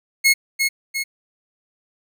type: tone with echo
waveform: sawtooth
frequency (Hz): 2171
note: C#7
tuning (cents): -37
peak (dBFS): -8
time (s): 0.24-0.34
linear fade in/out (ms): 20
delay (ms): 350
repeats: 2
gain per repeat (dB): -5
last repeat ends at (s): 1.04
effects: none